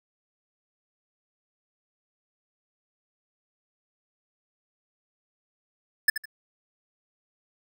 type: tone with echo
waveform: square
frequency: 1737 Hz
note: A6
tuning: 23 cents flat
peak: -16 dBFS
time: 6.08-6.1 s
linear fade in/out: 5 ms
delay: 78 ms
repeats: 2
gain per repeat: -11 dB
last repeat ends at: 6.256 s
effects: none